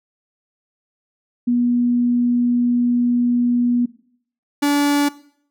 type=tone pair in turn; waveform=sine / 45% pulse; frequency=242.3 / 288.1 Hz; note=B3 / D4; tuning=-33 / -33 cents; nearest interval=minor third; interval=300 cents; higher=second; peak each=-14 dBFS; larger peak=neither; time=1.47-3.86 / 4.62-5.09 s; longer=first; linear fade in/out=10 ms; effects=noise-tail reverb RT60 0.6 s tail -19 dB re dry

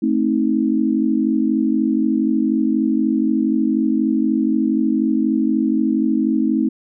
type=chord; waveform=sine; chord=A diminished; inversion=none; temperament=just; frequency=220 / 264 / 316.8 Hz; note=A3 / C4 / Eb4; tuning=0 / +16 / +31 cents; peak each=-19 dBFS; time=0.02-6.69 s; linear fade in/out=10 ms; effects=none

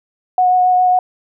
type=tone with vibrato; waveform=sine; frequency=731 Hz; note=F#5; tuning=21 cents flat; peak=-9 dBFS; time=0.38-0.99 s; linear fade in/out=2 ms; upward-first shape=triangle; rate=7.3 Hz; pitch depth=13 cents each way; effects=none

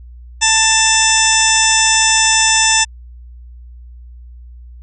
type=harmonic tone with a mistuned harmonic; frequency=887 Hz; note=A5; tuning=14 cents sharp; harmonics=1 / 2 / 3 / 4 / 6 / 7 / 8 / 9; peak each=-18 / -18 / -18 / -18 / -18 / -18 / -18 / -18 dBFS; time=0.41-2.85 s; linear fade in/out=20 ms; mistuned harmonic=7; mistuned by=-28 cents; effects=added 60 Hz sine -33 dBFS peak until 4.82 s

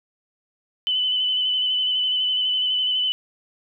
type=tone with vibrato; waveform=sine; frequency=3011 Hz; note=F#7; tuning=30 cents sharp; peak=-19 dBFS; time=0.87-3.12 s; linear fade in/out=0 ms; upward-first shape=square; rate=12 Hz; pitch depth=20 cents each way; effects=none

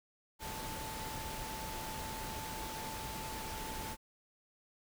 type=tone in noise; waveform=sine; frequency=880 Hz; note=A5; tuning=in tune; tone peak=-45 dBFS; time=0.39-3.97 s; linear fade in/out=50 ms; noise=pink; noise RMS=-43 dBFS; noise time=0.39-3.97 s; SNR=-5 dB; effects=none

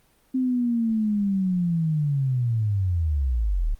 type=linear sweep; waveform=sine; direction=down; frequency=261.6 to 33.41 Hz; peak=-20 dBFS; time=0.34-3.75 s; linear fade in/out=10 ms; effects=pink hiss -62 dBFS RMS until 3.79 s + Opus 32 kbps

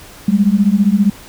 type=beating tone pair; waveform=sine; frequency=195 / 210 Hz; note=G3 / G#3; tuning=-9 / +19 cents; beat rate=15 Hz; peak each=-12 dBFS; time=0.28-1.1 s; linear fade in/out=5 ms; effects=pink hiss -38 dBFS RMS until 1.28 s

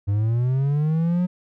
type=linear sweep; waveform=triangle; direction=up; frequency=98 to 182.6 Hz; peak=-16 dBFS; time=0.07-1.27 s; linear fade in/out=20 ms; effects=none

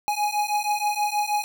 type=beating tone pair; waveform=square; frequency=830.6 / 836.9 Hz; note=G#5 / G#5; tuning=0 / +13 cents; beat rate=6.3 Hz; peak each=-26 dBFS; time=0.08-1.44 s; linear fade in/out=0 ms; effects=none

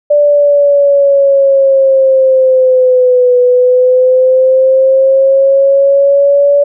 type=linear two-way sweep; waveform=sine; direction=down then up; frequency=587.3 to 493.9 to 573 Hz; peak=-4 dBFS; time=0.1-6.64 s; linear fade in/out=10 ms; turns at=3.38 s; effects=none

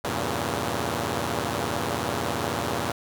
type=chord; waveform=5% pulse; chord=E diminished seventh; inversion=none; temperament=equal; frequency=82.41 / 98 / 116.54 / 138.59 Hz; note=E2 / G2 / Bb2 / Db3; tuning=0 / 0 / 0 / 0 cents; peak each=-20 / -21 / -19 / -21 dBFS; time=0.04-2.92 s; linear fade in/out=5 ms; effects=none

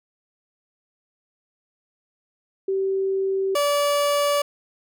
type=tone pair in turn; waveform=sine / 30% pulse; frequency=386.1 / 577.2 Hz; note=G4 / D5; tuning=-26 / -30 cents; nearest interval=perfect fifth; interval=696 cents; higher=second; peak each=-20 / -16 dBFS; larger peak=second; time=2.68-3.55 / 3.55-4.42 s; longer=neither; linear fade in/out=5 ms; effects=none

